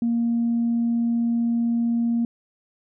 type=tone; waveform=sine; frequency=233.9 Hz; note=A#3; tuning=6 cents sharp; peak=-18 dBFS; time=0.02-2.25 s; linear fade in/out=2 ms; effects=tanh soft clip ceiling -15 dBFS